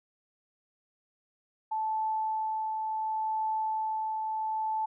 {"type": "tone with tremolo", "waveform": "sine", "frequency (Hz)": 874, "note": "A5", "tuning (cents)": -12, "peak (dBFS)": -27, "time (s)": [1.71, 4.86], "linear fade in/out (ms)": 10, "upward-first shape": "triangle", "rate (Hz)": 0.7, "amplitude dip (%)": 30, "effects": []}